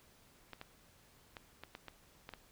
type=clicks; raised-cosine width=0.3 ms; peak=-30 dBFS; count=8; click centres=0.533 / 0.614 / 1.368 / 1.636 / 1.751 / 1.883 / 2.291 / 2.337 s; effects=pink hiss -65 dBFS RMS until 2.51 s